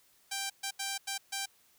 5% pulse tone bursts at uneven times, 786 Hz, G5, 4 cents sharp, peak -22 dBFS, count 5, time 0.31-0.5 / 0.63-0.71 / 0.79-0.98 / 1.07-1.18 / 1.32-1.46 s, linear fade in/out 10 ms, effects white hiss -66 dBFS RMS until 1.78 s

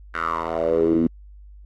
10% pulse tone with band-pass filter sweep, 82.41 Hz, E2, in tune, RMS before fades -21 dBFS, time 0.14-1.07 s, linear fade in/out 5 ms, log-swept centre 1600 to 250 Hz, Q 5.9, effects added 50 Hz sine -41 dBFS peak until 1.65 s + AAC 48 kbps

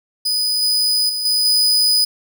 40% pulse tone with level steps, 4978 Hz, D#8, in tune, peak -15 / -13 / -19 / -13 / -11 dBFS, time 0.25-2.05 s, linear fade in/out 10 ms, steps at 0.62 / 1.09 / 1.25 / 1.45 s, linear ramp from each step 5 ms, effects none

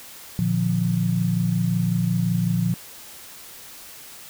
sine chord, Bb major, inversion none, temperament equal with one note detuned, 116.54 / 149.14 / 174.61 Hz, Bb2 / D3 / F3, 0 / +27 / 0 cents, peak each -24 / -27 / -21 dBFS, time 0.39-2.74 s, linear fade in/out 0 ms, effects white hiss -42 dBFS RMS until 4.29 s

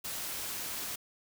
white noise, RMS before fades -38 dBFS, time 0.04-0.96 s, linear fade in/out 10 ms, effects none

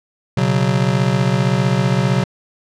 square chord, B suspended second, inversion none, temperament just, 123.47 / 138.9 / 185.21 Hz, B2 / C#3 / F#3, 0 / +4 / +2 cents, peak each -19 dBFS, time 0.37-2.24 s, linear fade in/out 5 ms, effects low-pass 6000 Hz 12 dB/octave

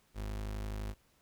35% pulse tone, 51.9 Hz, G#1, in tune, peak -35 dBFS, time 0.14-0.95 s, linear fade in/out 50 ms, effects pink hiss -70 dBFS RMS until 1.21 s

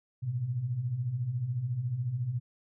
sine beating tone pair, 111.6 / 125.6 Hz, A2 / B2, +25 / +30 cents, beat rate 14 Hz, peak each -37 / -30 dBFS, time 0.22-2.4 s, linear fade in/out 20 ms, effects none

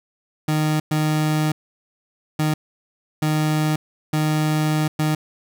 30% pulse tone bursts at uneven times, 153.9 Hz, D#3, 19 cents flat, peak -15 dBFS, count 6, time 0.48-0.8 / 0.91-1.52 / 2.39-2.54 / 3.22-3.76 / 4.13-4.88 / 4.99-5.15 s, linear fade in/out 5 ms, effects none

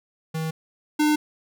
square tone pair in turn, 159.7 / 301.5 Hz, D#3 / D4, +45 / +46 cents, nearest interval major seventh, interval 1101 cents, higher second, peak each -26 / -18 dBFS, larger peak second, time 0.34-0.51 / 0.99-1.16 s, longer neither, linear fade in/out 10 ms, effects none

